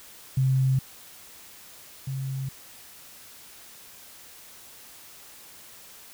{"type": "tone pair in turn", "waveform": "sine", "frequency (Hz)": [131.9, 134.05], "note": ["C3", "C3"], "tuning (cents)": [14, 42], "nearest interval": "unison", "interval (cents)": 28, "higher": "second", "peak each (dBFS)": [-19, -28], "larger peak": "first", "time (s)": [[0.37, 0.79], [2.07, 2.49]], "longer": "neither", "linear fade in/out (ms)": 5, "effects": ["white hiss -48 dBFS RMS until 6.13 s"]}